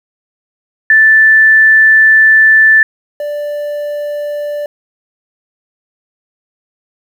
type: tone pair in turn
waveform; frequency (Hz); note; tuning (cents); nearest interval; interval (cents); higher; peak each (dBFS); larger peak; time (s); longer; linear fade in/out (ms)
sine / triangle; 1760 / 587.3; A6 / D5; 0 / 0; octave + perfect fifth; 1900; first; -3 / -14; first; 0.9-2.83 / 3.2-4.66; first; 2
effects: 7-bit